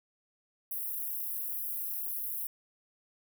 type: high-pass noise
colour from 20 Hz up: white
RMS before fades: -36 dBFS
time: 0.71-2.47 s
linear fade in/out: 2 ms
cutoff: 11000 Hz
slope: 48 dB/octave
effects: none